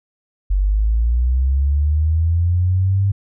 sine linear sweep, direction up, 46.22 to 100.1 Hz, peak -13 dBFS, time 0.5-3.12 s, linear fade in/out 10 ms, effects none

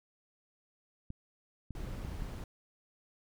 clicks, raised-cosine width 5 ms, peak -29 dBFS, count 4, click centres 1.104 / 1.707 / 2.049 / 2.222 s
brown noise, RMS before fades -41 dBFS, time 1.75-2.44 s, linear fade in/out 2 ms
effects none

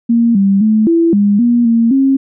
sine tone with pitch steps, 233.2 / 196.5 / 216.8 / 333.8 / 203.5 / 238.9 / 230.3 / 270.1 Hz, A#3 / G3 / A3 / E4 / G#3 / A#3 / A#3 / C#4, +1 / +4 / -25 / +22 / -35 / +43 / -21 / -45 cents, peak -7 dBFS, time 0.09-2.17 s, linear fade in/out 10 ms, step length 260 ms, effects none

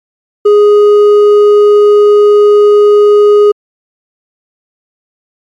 sine tone with hard clipping, 414.6 Hz, G#4, 3 cents flat, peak -3 dBFS, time 0.45-3.52 s, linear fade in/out 10 ms, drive 4 dB, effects MP3 64 kbps

